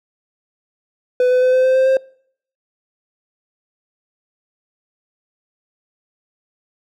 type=tone with pitch steps; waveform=triangle; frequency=500 / 504.6 / 509.3 / 514.1 / 518.8 / 523.6 / 528.5 Hz; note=B4 / B4 / C5 / C5 / C5 / C5 / C5; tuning=+21 / +37 / -47 / -31 / -15 / +1 / +17 cents; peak=-9 dBFS; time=1.2-1.97 s; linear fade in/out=2 ms; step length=110 ms; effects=noise-tail reverb RT60 0.6 s tail -24 dB re dry